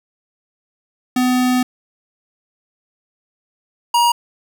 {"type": "tone pair in turn", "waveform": "square", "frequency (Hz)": [251.6, 949.9], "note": ["B3", "A#5"], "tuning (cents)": [32, 32], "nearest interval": "octave + major seventh", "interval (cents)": 2300, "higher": "second", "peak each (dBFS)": [-14, -12], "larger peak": "second", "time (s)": [[1.16, 1.63], [3.94, 4.12]], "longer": "first", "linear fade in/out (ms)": 5, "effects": []}